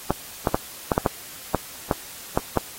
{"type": "clicks", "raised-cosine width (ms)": 1, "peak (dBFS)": -4, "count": 10, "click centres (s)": [0.106, 0.472, 0.545, 0.918, 0.979, 1.062, 1.547, 1.912, 2.375, 2.573], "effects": ["white hiss -40 dBFS RMS until 2.78 s", "AAC 48 kbps"]}